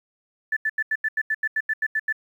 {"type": "tone bursts", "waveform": "sine", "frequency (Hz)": 1752, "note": "A6", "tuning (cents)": -8, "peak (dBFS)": -20, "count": 13, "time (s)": [0.52, 2.126], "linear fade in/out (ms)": 5, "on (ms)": 46, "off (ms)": 84, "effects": ["9-bit"]}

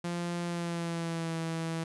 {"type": "tone with pitch glide", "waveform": "sawtooth", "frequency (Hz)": [173, 163.86], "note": ["F3", "E3"], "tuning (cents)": [-16, -10], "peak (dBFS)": -28, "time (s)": [0.04, 1.84], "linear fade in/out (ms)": 5, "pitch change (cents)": -94, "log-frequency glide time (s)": [0.45, 1.35], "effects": ["resampled to 24000 Hz"]}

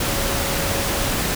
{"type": "tone in noise", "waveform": "sine", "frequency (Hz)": 554.4, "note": "C#5", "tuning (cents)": 0, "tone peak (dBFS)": -30, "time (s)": [0.07, 1.1], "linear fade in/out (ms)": 5, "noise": "pink", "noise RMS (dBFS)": -22, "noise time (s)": [0, 1.35], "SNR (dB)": -11, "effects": []}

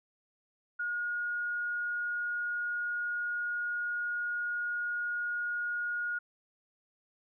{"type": "tone", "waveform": "sine", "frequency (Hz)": 1437, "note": "F6", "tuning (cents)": 49, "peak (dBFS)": -31, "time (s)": [0.79, 6.19], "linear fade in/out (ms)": 10, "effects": []}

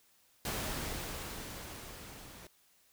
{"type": "noise with level ramp", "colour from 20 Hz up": "pink", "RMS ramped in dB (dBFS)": [-36, -52], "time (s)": [0.45, 2.47], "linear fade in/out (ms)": 2, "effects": ["white hiss -68 dBFS RMS until 2.92 s"]}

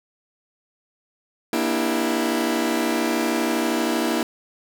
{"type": "chord", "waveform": "sawtooth", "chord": "E half-diminished seventh", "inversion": "second", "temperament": "just", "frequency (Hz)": [237.3, 296.7, 329.6, 395.6], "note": ["Bb3", "D4", "E4", "G4"], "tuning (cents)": [31, 18, 0, 16], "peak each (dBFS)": [-21, -23, -20, -26], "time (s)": [1.53, 4.23], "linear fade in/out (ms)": 2, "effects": []}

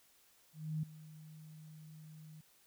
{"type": "tone with ADSR envelope", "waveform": "sine", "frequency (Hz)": 155.56, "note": "D#3", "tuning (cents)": 0, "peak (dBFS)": -33, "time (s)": [0.53, 2.41], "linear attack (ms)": 300, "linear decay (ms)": 5, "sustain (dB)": -18, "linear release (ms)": 5, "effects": ["white hiss -68 dBFS RMS until 2.66 s"]}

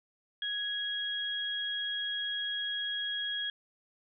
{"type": "tone pair together", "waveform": "sine", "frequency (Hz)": [1664, 3295], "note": ["G#6", "G#7"], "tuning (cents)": [3, -14], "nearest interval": "octave", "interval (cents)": 1183, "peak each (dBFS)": [-37, -33], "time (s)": [0.42, 3.5], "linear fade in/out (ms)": 2, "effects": []}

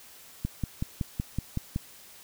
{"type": "click train", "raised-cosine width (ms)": 5, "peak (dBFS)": -16, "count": 8, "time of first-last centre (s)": [0.45, 1.761], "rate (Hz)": 5.34, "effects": ["white hiss -51 dBFS RMS until 2.23 s"]}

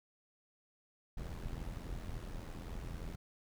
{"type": "noise with amplitude modulation", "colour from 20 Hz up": "brown", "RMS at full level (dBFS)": -40, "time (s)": [1.17, 3.16], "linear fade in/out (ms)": 10, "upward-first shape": "sine", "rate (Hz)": 83.5, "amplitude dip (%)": 65, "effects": []}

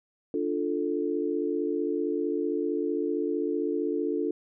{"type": "chord", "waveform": "sine", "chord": "D minor", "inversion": "none", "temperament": "equal", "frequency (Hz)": [293.7, 349.2, 440], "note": ["D4", "F4", "A4"], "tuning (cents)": [0, 0, 0], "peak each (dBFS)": -30, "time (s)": [0.34, 4.31], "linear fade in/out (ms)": 2, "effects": []}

